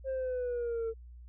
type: exponential sweep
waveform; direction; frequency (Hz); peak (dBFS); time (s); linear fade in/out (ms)
sine; down; 535 to 447.3; -29; 0.04-0.94; 50
effects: tanh soft clip ceiling -30 dBFS + added 60 Hz sine -47 dBFS peak until 1.28 s